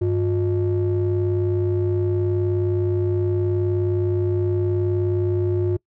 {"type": "ring-modulated tone", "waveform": "triangle", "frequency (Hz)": 128.8, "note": "C3", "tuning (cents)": -27, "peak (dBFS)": -13, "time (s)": [0.01, 5.77], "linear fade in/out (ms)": 10, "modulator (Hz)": 228, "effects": ["noise-tail reverb RT60 0.1 s tail -24 dB re dry"]}